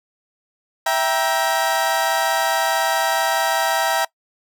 30% pulse chord, E diminished, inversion none, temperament equal with one note detuned, 659.3 / 784 / 945.9 Hz, E5 / G5 / Bb5, 0 / 0 / +25 cents, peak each -19 dBFS, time 0.86-4.05 s, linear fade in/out 5 ms, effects noise-tail reverb RT60 0.1 s tail -22 dB re dry

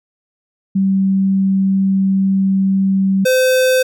sine / square tone pair in turn, 193 / 514.2 Hz, G3 / C5, -27 / -30 cents, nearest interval octave + perfect fourth, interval 1697 cents, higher second, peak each -11 dBFS, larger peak neither, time 0.75-3.25 / 3.25-3.83 s, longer first, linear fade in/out 10 ms, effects none

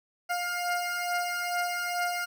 20% pulse beating tone pair, 705 / 707.3 Hz, F5 / F5, +16 / +22 cents, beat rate 2.3 Hz, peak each -29 / -25 dBFS, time 0.29-2.26 s, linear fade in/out 20 ms, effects none

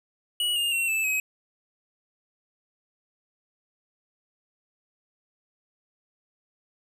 square tone with pitch steps, 2925 / 2824 / 2726 / 2632 / 2540 Hz, F#7 / F7 / F7 / E7 / D#7, -21 / +19 / -43 / -3 / +35 cents, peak -24 dBFS, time 0.4-1.2 s, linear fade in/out 2 ms, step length 160 ms, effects none

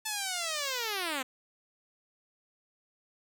5% pulse linear sweep, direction down, 880 to 250 Hz, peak -20 dBFS, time 0.05-1.23 s, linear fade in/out 10 ms, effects none

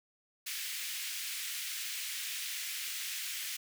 pink high-pass noise, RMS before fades -39 dBFS, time 0.46-3.57 s, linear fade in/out 10 ms, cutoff 2000 Hz, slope 24 dB/octave, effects none

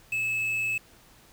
triangle tone with quantisation, 2601 Hz, E7, 24 cents flat, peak -24 dBFS, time 0.12-0.78 s, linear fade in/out 5 ms, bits 7, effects pink hiss -56 dBFS RMS until 1.32 s

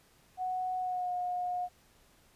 sine tone with pitch glide, 739 to 719.2 Hz, F#5 to F#5, -2 to -49 cents, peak -31 dBFS, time 0.37-1.69 s, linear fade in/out 50 ms, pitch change -47 cents, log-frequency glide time 0.78-1.12 s, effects pink hiss -64 dBFS RMS until 2.35 s + resampled to 32000 Hz

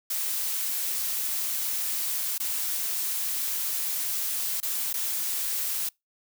blue noise with dropouts, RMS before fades -29 dBFS, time 0.1-5.89 s, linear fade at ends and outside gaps 5 ms, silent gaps 2.38-2.4 / 4.603-4.628 / 4.93-4.939 s, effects noise-tail reverb RT60 0.2 s tail -26 dB re dry

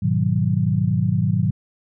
sine chord, G# minor seventh, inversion none, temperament equal with one note detuned, 103.83 / 123.47 / 156.1 / 185 Hz, G#2 / B2 / D#3 / F#3, 0 / 0 / +6 / 0 cents, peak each -22 dBFS, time 0.02-1.51 s, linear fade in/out 10 ms, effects none

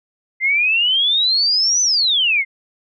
sine exponential two-way sweep, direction up then down, 2059 to 6100 to 2059 Hz, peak -13 dBFS, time 0.4-2.45 s, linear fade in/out 50 ms, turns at 1.82 s, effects none

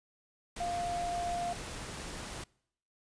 sine tone in noise, 699 Hz, F5, 1 cent sharp, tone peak -32 dBFS, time 0.6-1.53 s, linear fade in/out 5 ms, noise pink, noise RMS -42 dBFS, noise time 0.56-2.44 s, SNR +7 dB, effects noise-tail reverb RT60 0.7 s tail -25 dB re dry + resampled to 22050 Hz

